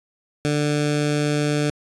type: tone with notch filter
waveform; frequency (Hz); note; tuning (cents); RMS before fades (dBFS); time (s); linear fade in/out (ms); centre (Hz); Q
15% pulse; 147.9; D3; +13; -21; 0.45-1.7; 0; 970; 1.3
effects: resampled to 22050 Hz